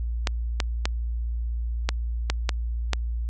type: clicks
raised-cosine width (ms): 0.2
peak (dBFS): -6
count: 7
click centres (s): 0.272 / 0.602 / 0.855 / 1.89 / 2.3 / 2.492 / 2.933
effects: added 58 Hz sine -25 dBFS peak until 3.29 s + resampled to 24000 Hz